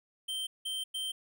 square tone bursts at uneven times, 3128 Hz, G7, 4 cents flat, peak -34 dBFS, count 3, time 0.28-0.47 / 0.65-0.84 / 0.94-1.12 s, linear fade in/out 10 ms, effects none

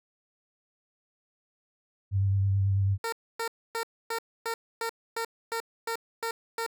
sine tone with vibrato, 98 Hz, G2, in tune, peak -22 dBFS, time 2.11-2.98 s, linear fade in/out 50 ms, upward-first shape triangle, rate 9.2 Hz, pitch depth 29 cents each way
15% pulse tone bursts, 457.4 Hz, A#4, 33 cents flat, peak -23 dBFS, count 11, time 3.04-6.664 s, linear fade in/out 2 ms, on 84 ms, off 270 ms
effects none

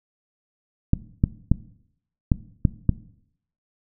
clicks, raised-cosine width 5 ms, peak -4 dBFS, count 6, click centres 0.934 / 1.239 / 1.516 / 2.318 / 2.652 / 2.893 s, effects noise-tail reverb RT60 0.7 s tail -18 dB re dry

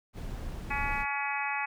brown noise, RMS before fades -37 dBFS, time 0.13-1.06 s, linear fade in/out 50 ms
harmonic tone, 282.4 Hz, C#4, 32 cents sharp, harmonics 3 / 4 / 5 / 6 / 7 / 8 / 9, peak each -34 / -39 / -40 / -39 / -37 / -39 / -36 dBFS, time 0.7-1.66 s, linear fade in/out 10 ms
effects none

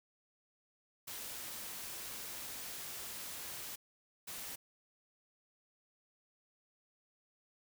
white noise bursts at uneven times, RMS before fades -45 dBFS, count 2, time 1.07-3.76 / 4.27-4.56 s, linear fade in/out 10 ms, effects none

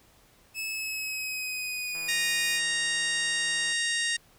sawtooth tone with pitch glide, 2600 to 2455 Hz, E7 to D#7, -24 to -24 cents, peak -28 dBFS, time 0.54-2.61 s, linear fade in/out 50 ms, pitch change -100 cents, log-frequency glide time 0.68-2.1 s
click train, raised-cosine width 0.5 ms, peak -34 dBFS, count 292, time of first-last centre 1.95-3.724 s, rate 164 Hz
harmonic tone, 932.3 Hz, A#5, in tune, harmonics 2 / 3 / 4 / 5 / 6 / 7 / 8 / 9 / 10, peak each -29 / -34 / -33 / -38 / -36 / -41 / -40 / -37 / -41 dBFS, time 2.08-4.17 s, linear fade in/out 10 ms
effects pink hiss -60 dBFS RMS until 4.38 s

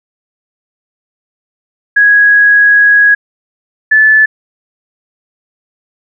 sine tone pair in turn, 1661.2 / 1738.9 Hz, G#6 / A6, 0 / -21 cents, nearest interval minor second, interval 79 cents, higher second, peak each -3 dBFS, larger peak neither, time 1.96-3.15 / 3.91-4.26 s, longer first, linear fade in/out 10 ms, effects none

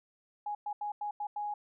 sine tone bursts at uneven times, 830.6 Hz, G#5, in tune, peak -33 dBFS, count 6, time 0.46-0.55 / 0.66-0.73 / 0.81-0.92 / 1.01-1.11 / 1.2-1.27 / 1.36-1.54 s, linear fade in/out 5 ms, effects none

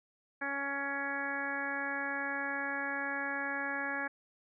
harmonic tone, 279.2 Hz, C#4, 13 cents sharp, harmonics 1 / 2 / 3 / 4 / 5 / 6 / 7 / 8, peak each -43 / -44 / -42 / -45 / -43 / -36 / -45 / -45 dBFS, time 0.41-4.08 s, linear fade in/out 10 ms, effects none

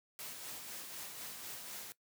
white noise with tremolo, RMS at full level -45 dBFS, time 0.19-1.92 s, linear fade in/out 0 ms, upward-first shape sine, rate 4 Hz, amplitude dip 35%, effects noise-tail reverb RT60 0.1 s tail -19 dB re dry + high-pass 100 Hz 12 dB/octave

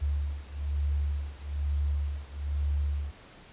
sine beating tone pair, 71.6 / 72.7 Hz, D2 / D2, -43 / -17 cents, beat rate 1.1 Hz, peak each -30 / -31 dBFS, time 0.01-3.12 s, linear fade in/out 20 ms, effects pink hiss -52 dBFS RMS until 3.52 s + resampled to 8000 Hz

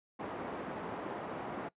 pink band-pass noise, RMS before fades -41 dBFS, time 0.19-1.69 s, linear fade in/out 10 ms, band 240 to 1200 Hz, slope 12 dB/octave, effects noise-tail reverb RT60 0.1 s tail -20 dB re dry + resampled to 8000 Hz

